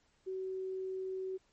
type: tone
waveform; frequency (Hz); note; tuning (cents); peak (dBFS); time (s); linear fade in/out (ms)
sine; 377.4; F#4; +34; -36; 0.26-1.38; 20
effects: pink hiss -72 dBFS RMS until 1.52 s + MP3 32 kbps